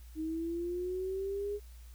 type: linear sweep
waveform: sine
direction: up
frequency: 311.1 to 415.3 Hz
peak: -33 dBFS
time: 0.15-1.6 s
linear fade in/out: 50 ms
effects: added 59 Hz sine -48 dBFS peak until 1.94 s + white hiss -63 dBFS RMS until 1.94 s